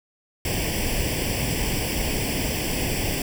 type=noise with comb filter; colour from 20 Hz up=pink; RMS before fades=-25 dBFS; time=0.45-3.22 s; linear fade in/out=2 ms; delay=0.38 ms; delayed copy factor=+0.85; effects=none